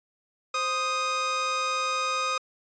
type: tone pair together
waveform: sawtooth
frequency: 523.3 / 1244.6 Hz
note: C5 / D#6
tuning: 0 / 0 cents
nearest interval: octave + minor third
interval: 1500 cents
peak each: -30 / -22 dBFS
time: 0.54-2.38 s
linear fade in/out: 5 ms
effects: resampled to 16000 Hz